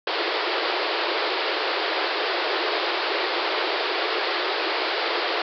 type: band-pass noise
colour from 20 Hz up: pink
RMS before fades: -25 dBFS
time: 0.07-5.42 s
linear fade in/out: 2 ms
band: 330 to 4900 Hz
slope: 96 dB/octave
effects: none